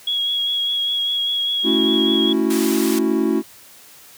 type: tone with vibrato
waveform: sine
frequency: 3322 Hz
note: G#7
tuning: in tune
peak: -18 dBFS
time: 0.07-2.33 s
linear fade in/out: 5 ms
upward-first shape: triangle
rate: 5 Hz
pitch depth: 22 cents each way
type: chord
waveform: triangle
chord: F# minor seventh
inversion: first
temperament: equal with one note detuned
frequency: 220 / 277.2 / 328.3 / 370 Hz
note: A3 / C#4 / E4 / F#4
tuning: 0 / 0 / -7 / 0 cents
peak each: -20 / -20 / -18 / -20 dBFS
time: 1.63-3.43 s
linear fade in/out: 50 ms
type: band-pass noise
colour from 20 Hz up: white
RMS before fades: -28 dBFS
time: 2.5-2.99 s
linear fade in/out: 5 ms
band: 810 to 14000 Hz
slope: 12 dB/octave
effects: white hiss -45 dBFS RMS until 4.17 s + high-pass 60 Hz 12 dB/octave